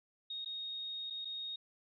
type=tone with dropouts; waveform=sine; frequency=3729 Hz; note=A#7; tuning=in tune; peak=-39 dBFS; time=0.3-1.56 s; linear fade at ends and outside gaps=5 ms; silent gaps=0.448-0.458 / 1.101-1.105 / 1.248-1.253 s; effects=none